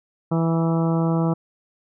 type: harmonic tone with a mistuned harmonic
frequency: 164.81 Hz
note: E3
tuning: in tune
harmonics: 1 / 2 / 3 / 4 / 5 / 6 / 7 / 8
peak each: -19 / -25 / -29 / -31 / -33 / -35 / -36 / -37 dBFS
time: 0.31-1.34 s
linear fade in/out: 10 ms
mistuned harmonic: 6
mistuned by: -20 cents
effects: none